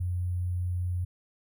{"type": "tone with sample-and-hold", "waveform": "sine", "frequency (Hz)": 89.5, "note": "F2", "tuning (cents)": 43, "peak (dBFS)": -27, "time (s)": [0, 1.05], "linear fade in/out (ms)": 10, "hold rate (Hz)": 11025, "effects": []}